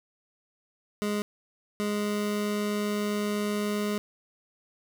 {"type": "tone pair in turn", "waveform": "25% pulse", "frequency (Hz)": [207.7, 207.7], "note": ["G#3", "G#3"], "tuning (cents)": [0, 0], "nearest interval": "unison", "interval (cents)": 0, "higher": "neither", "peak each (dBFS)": -23, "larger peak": "neither", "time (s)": [[1.02, 1.22], [1.8, 3.98]], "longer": "second", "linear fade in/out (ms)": 0, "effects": []}